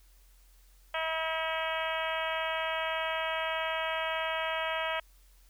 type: harmonic tone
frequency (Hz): 321.7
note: E4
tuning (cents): -42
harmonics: 2 / 3 / 4 / 5 / 6 / 7 / 8 / 9 / 10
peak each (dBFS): -35 / -37 / -38 / -39 / -40 / -40 / -41 / -42 / -42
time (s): 0.94-5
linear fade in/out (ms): 5
effects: added 44 Hz sine -57 dBFS peak until 5.49 s + white hiss -66 dBFS RMS until 5.49 s